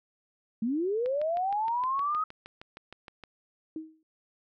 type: linear sweep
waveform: sine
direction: up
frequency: 211.5 to 1277 Hz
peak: -26 dBFS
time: 0.62-2.24 s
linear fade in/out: 5 ms
type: click train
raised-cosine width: 0.3 ms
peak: -28 dBFS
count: 15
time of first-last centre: 1.06-3.237 s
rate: 6.43 Hz
type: tone with exponential decay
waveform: sine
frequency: 316.5 Hz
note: D#4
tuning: 30 cents sharp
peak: -31 dBFS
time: 3.76-4.03 s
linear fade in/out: 2 ms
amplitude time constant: 57 ms
effects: none